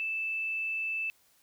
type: tone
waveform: sine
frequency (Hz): 2637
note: E7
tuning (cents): 0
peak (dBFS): -30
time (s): 0-1.1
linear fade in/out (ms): 0
effects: white hiss -66 dBFS RMS until 1.42 s